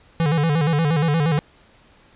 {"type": "tone with vibrato", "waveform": "square", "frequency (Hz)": 155.56, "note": "D#3", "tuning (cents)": 0, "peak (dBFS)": -17, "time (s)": [0.2, 1.39], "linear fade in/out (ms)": 0, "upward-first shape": "square", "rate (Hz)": 8.5, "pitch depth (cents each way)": 110, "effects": ["pink hiss -53 dBFS RMS until 2.15 s", "resampled to 8000 Hz"]}